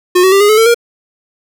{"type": "tone with pitch steps", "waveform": "square", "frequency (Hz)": [360.6, 377, 394.1, 412.1, 430.8, 450.4, 470.9], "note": ["F#4", "F#4", "G4", "G#4", "A4", "A4", "A#4"], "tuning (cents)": [-45, 32, 9, -13, -37, 40, 18], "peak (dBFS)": -6, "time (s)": [0.15, 0.745], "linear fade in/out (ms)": 10, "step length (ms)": 85, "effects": []}